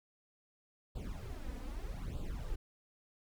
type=noise with flanger; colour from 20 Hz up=brown; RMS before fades=-41 dBFS; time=0.95-2.56 s; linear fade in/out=10 ms; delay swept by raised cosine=0.25 to 4.05 ms; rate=0.81 Hz; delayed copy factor=+0.9; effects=none